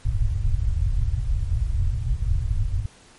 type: low-pass noise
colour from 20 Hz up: pink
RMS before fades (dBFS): -22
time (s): 0.05-2.86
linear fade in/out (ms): 5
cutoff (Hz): 120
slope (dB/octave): 48
effects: pink hiss -51 dBFS RMS until 3.18 s + MP3 48 kbps